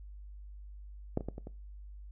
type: clicks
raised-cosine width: 2 ms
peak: -16 / -27 / -23 / -29 / -30 dBFS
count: 5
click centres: 1.174 / 1.208 / 1.286 / 1.381 / 1.471 s
effects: noise-tail reverb RT60 0.3 s tail -20 dB re dry + added 50 Hz sine -45 dBFS peak until 2.11 s

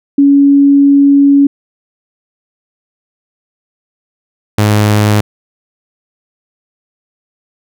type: tone pair in turn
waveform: sine / sawtooth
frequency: 280.9 / 105.22 Hz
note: C#4 / G#2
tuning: +23 / +23 cents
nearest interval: octave + perfect fourth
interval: 1700 cents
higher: first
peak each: -3 dBFS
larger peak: neither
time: 0.18-1.47 / 4.58-5.21 s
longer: first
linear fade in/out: 5 ms
effects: none

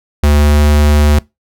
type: tone with pitch glide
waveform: square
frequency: 73.42 to 74.1 Hz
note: D2 to D2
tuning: 0 to +16 cents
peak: -7 dBFS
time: 0.23-1.19 s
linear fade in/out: 5 ms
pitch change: +16 cents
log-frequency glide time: 0.34-0.63 s
effects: noise-tail reverb RT60 0.2 s tail -22 dB re dry

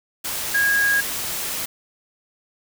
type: tone in noise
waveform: sine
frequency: 1641 Hz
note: G#6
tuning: 21 cents flat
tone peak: -16 dBFS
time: 0.54-1.01 s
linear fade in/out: 10 ms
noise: white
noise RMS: -27 dBFS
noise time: 0.24-1.66 s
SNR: +8 dB
effects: none

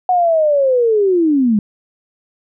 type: linear sweep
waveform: sine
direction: down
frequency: 740 to 199.5 Hz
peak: -10 dBFS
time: 0.09-1.59 s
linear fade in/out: 2 ms
effects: none

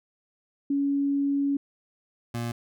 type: tone pair in turn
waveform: sine / 25% pulse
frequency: 280.7 / 118.02 Hz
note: C#4 / A#2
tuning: +22 / +22 cents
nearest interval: octave + minor third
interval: 1500 cents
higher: first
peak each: -22 / -25 dBFS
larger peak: first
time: 0.7-1.57 / 2.34-2.52 s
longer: first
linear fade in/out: 5 ms
effects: none

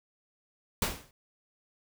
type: noise with exponential decay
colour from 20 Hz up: pink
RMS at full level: -25 dBFS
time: 0.82-1.11 s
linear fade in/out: 2 ms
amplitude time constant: 61 ms
effects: none

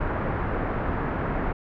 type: low-pass noise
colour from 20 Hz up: pink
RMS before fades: -27 dBFS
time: 0-1.53 s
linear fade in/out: 10 ms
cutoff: 1700 Hz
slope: 24 dB/octave
effects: none

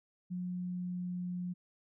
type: tone with pitch glide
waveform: sine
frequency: 180 to 178.76 Hz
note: F#3 to F3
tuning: -47 to +41 cents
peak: -35 dBFS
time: 0.3-1.54 s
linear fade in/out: 20 ms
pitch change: -12 cents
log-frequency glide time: 0.45-1.32 s
effects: none

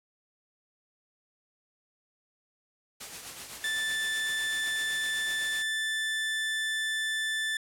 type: noise with tremolo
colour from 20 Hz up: white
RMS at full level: -39 dBFS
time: 3-5.63 s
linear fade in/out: 10 ms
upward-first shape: triangle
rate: 7.9 Hz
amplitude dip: 50%
type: tone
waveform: 30% pulse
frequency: 1760 Hz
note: A6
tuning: in tune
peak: -26 dBFS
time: 3.64-7.57 s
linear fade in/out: 2 ms
effects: low-pass 11000 Hz 12 dB/octave

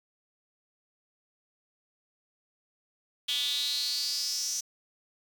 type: tone with high-pass filter sweep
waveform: square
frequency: 132.6 Hz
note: C3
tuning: 23 cents sharp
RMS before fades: -31 dBFS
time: 3.28-4.61 s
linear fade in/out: 10 ms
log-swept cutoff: 3300 to 6000 Hz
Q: 7.9
effects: 9-bit

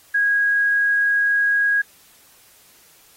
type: tone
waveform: sine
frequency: 1646 Hz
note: G#6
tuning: 16 cents flat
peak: -15 dBFS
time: 0.14-1.82 s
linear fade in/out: 10 ms
effects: white hiss -52 dBFS RMS until 3.16 s + AAC 48 kbps

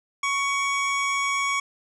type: tone pair together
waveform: square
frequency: 1108.7 / 2252 Hz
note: C#6 / C#7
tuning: 0 / +27 cents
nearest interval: octave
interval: 1227 cents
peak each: -26 dBFS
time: 0.23-1.6 s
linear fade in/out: 5 ms
effects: resampled to 22050 Hz + 8-bit

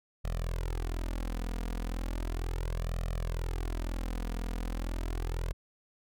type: tone with flanger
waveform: sawtooth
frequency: 42.04 Hz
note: E1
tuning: 35 cents sharp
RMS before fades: -34 dBFS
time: 0.24-5.53 s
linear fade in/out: 10 ms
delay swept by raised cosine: 1.6 to 4.2 ms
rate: 0.36 Hz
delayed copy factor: +0.95
effects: none

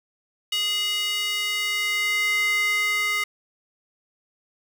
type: tone with high-pass filter sweep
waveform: square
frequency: 415.3 Hz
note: G#4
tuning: in tune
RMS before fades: -24 dBFS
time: 0.52-3.24 s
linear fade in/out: 5 ms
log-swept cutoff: 2900 to 1800 Hz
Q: 4.6
effects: none

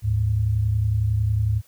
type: tone pair together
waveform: sine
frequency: 75.6 / 106.58 Hz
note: D#2 / G#2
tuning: -49 / +45 cents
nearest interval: tritone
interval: 594 cents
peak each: -25 / -19 dBFS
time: 0.02-1.62 s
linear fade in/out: 50 ms
effects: white hiss -57 dBFS RMS until 1.67 s

